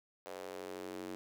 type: tone with high-pass filter sweep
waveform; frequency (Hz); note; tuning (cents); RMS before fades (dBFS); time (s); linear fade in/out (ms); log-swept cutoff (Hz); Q
square; 46.25; F#1; 0; -45; 0.26-1.15; 0; 530 to 310; 2.6
effects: 12-bit